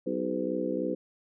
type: harmonic tone with a mistuned harmonic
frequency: 63.2 Hz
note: B1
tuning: 41 cents sharp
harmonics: 3 / 4 / 5 / 6 / 7 / 8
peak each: -37 / -35 / -33 / -36 / -38 / -33 dBFS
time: 0.06-0.95 s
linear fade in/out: 10 ms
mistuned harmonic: 7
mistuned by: -79 cents
effects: none